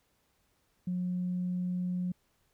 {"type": "tone", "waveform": "sine", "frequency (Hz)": 180, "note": "F#3", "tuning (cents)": -47, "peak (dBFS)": -29, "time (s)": [0.87, 2.12], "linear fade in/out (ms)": 5, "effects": ["tanh soft clip ceiling -25 dBFS", "pink hiss -73 dBFS RMS until 2.53 s"]}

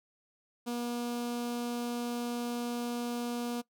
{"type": "tone with notch filter", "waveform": "sawtooth", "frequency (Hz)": 239.8, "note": "A#3", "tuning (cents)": 49, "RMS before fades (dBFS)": -35, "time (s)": [0.66, 3.62], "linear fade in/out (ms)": 20, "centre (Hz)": 1900, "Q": 1.7, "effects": ["noise-tail reverb RT60 0.1 s tail -20 dB re dry"]}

